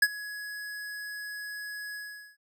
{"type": "tone with ADSR envelope", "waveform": "square", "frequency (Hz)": 1678, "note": "G#6", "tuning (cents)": 17, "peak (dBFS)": -17, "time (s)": [0.02, 2.37], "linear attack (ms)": 6, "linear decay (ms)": 45, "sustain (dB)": -20, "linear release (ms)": 420, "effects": []}